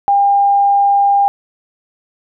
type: tone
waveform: sine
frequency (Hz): 802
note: G5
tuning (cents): +39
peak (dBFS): -8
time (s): 0.08-1.28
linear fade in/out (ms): 0
effects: none